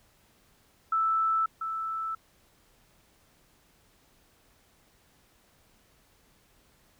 sine tone pair in turn, 1318.5 / 1318.5 Hz, E6 / E6, 0 / 0 cents, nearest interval unison, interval 0 cents, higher neither, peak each -23 / -30 dBFS, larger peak first, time 0.92-1.46 / 1.61-2.15 s, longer neither, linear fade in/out 5 ms, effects pink hiss -64 dBFS RMS until 6.99 s

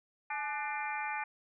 harmonic tone with a mistuned harmonic, 298.2 Hz, D4, 27 cents sharp, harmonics 3 / 4 / 5 / 6 / 7 / 8, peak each -37 / -44 / -43 / -43 / -44 / -41 dBFS, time 0.3-1.24 s, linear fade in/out 5 ms, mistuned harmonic 3, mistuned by -76 cents, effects none

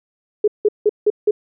sine tone bursts, 420 Hz, G#4, 19 cents sharp, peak -10 dBFS, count 5, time 0.44-1.31 s, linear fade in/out 5 ms, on 38 ms, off 170 ms, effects none

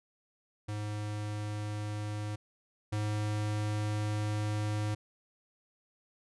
square tone pair in turn, 105.1 / 105.61 Hz, G#2 / G#2, +21 / +29 cents, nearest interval unison, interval 8 cents, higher second, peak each -35 / -31 dBFS, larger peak second, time 0.68-2.36 / 2.92-4.95 s, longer second, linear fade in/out 10 ms, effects resampled to 24000 Hz

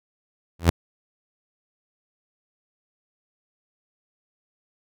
sawtooth tone with exponential growth, 84.3 Hz, E2, 39 cents sharp, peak -7 dBFS, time 0.59-0.7 s, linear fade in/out 5 ms, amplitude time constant 23 ms, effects none

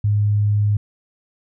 sine tone, 103.83 Hz, G#2, in tune, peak -14 dBFS, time 0.04-0.77 s, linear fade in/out 5 ms, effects none

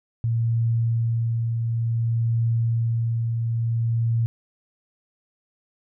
sine tone with tremolo, 115.4 Hz, A#2, 17 cents flat, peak -18 dBFS, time 0.24-4.26 s, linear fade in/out 0 ms, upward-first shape triangle, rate 0.56 Hz, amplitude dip 35%, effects none

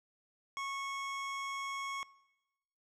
25% pulse tone, 1100 Hz, C#6, 14 cents flat, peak -33 dBFS, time 0.57-2.03 s, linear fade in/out 0 ms, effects noise-tail reverb RT60 1.0 s tail -22 dB re dry + low-pass 7000 Hz 12 dB/octave

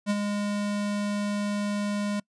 square tone with ADSR envelope, 205.3 Hz, G#3, 20 cents flat, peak -22 dBFS, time 0.06-2.2 s, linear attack 42 ms, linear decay 39 ms, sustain -5 dB, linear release 6 ms, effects noise-tail reverb RT60 0.1 s tail -25 dB re dry + resampled to 22050 Hz

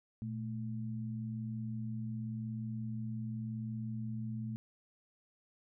sine tone pair together, 117.7 / 218.6 Hz, A#2 / A3, +17 / -11 cents, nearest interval major seventh, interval 1072 cents, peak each -39 / -40 dBFS, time 0.22-4.56 s, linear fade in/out 0 ms, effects none

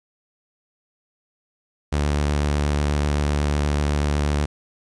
sawtooth tone with vibrato, 73.2 Hz, D2, 5 cents flat, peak -15 dBFS, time 1.92-4.46 s, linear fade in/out 10 ms, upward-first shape sine, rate 8.1 Hz, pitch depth 16 cents each way, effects resampled to 22050 Hz + 9-bit

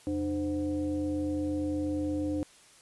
sine tone with frequency modulation, 301.3 Hz, D4, 44 cents sharp, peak -28 dBFS, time 0.07-2.43 s, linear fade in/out 0 ms, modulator 217 Hz, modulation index 0.74, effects white hiss -57 dBFS RMS until 2.81 s + resampled to 24000 Hz

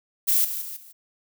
violet noise with level steps, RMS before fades -20 / -30 / -35 / -47 dBFS, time 0.27-0.93 s, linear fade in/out 20 ms, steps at 0.44 / 0.61 / 0.76 s, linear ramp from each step 10 ms, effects none

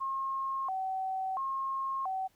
sine tone with vibrato, 904 Hz, A5, 47 cents sharp, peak -31 dBFS, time 0-2.28 s, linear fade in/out 20 ms, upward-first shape square, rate 0.73 Hz, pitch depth 300 cents each way, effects pink hiss -69 dBFS RMS until 2.35 s

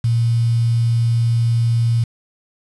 sine tone with quantisation, 116.54 Hz, A#2, in tune, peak -13 dBFS, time 0.04-2.04 s, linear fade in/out 5 ms, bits 6, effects resampled to 24000 Hz

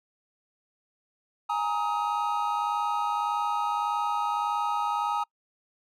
triangle chord, Ab suspended second, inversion none, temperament equal with one note detuned, 830.6 / 932.3 / 1262.6 Hz, Ab5 / Bb5 / Eb6, 0 / 0 / +25 cents, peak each -28 dBFS, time 1.49-5.24 s, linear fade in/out 10 ms, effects noise-tail reverb RT60 0.1 s tail -26 dB re dry

